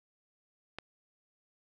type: click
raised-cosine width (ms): 0.3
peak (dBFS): -23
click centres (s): 0.786
effects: none